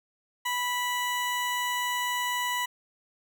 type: tone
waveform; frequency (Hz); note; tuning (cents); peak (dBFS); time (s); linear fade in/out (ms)
20% pulse; 984; B5; -7; -22; 0.45-2.66; 10
effects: none